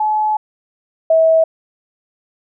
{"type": "tone pair in turn", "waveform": "sine", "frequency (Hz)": [856, 646.9], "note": ["A5", "E5"], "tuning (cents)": [-48, -33], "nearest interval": "perfect fourth", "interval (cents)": 485, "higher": "first", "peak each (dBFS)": [-13, -8], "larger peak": "second", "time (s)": [[0, 0.37], [1.1, 1.44]], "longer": "first", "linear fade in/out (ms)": 5, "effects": []}